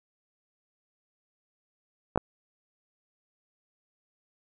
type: clicks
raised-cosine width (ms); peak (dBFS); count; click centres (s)
1; -10; 2; 2.159 / 2.176
effects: none